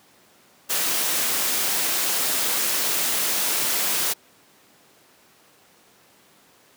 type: noise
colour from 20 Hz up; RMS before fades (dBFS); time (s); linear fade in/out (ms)
white; -23; 0.69-4.14; 20
effects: pink hiss -55 dBFS RMS until 6.76 s + high-pass 200 Hz 12 dB/octave